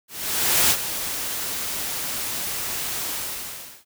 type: noise with ADSR envelope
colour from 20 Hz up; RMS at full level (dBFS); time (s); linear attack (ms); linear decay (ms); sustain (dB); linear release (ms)
white; -17; 0.08-3.85; 620; 63; -11; 730
effects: none